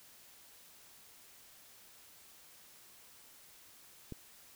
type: click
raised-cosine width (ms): 3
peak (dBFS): -29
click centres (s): 4.123
effects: white hiss -59 dBFS RMS until 4.55 s